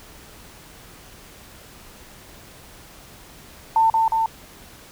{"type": "tone with echo", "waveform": "sine", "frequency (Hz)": 896, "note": "A5", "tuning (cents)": 31, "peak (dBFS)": -13, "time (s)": [3.76, 3.9], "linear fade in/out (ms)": 2, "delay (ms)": 180, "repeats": 2, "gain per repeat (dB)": -2, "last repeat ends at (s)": 4.26, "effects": ["pink hiss -45 dBFS RMS until 4.91 s"]}